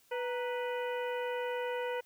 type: harmonic tone with a mistuned harmonic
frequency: 493.6 Hz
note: B4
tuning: 1 cent flat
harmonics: 1 / 2 / 3 / 4 / 5 / 6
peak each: -34 / -40 / -44 / -46 / -48 / -50 dBFS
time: 0.11-2.01 s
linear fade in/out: 10 ms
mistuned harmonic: 2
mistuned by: -91 cents
effects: white hiss -66 dBFS RMS until 2.05 s